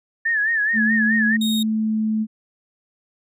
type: tone with vibrato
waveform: sine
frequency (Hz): 1760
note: A6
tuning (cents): 0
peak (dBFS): -17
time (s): 0.25-1.37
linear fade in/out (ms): 10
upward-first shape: sine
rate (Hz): 4.7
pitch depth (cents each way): 100
type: tone with pitch glide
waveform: sine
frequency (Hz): 220 to 217.6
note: A3 to A3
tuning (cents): 0 to -19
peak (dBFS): -18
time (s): 0.73-2.27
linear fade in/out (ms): 50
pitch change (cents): -19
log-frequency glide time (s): 1.32-1.98
type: tone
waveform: 40% pulse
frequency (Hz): 3729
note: A#7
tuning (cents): 0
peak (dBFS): -22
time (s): 1.41-1.63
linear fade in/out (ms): 5
effects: none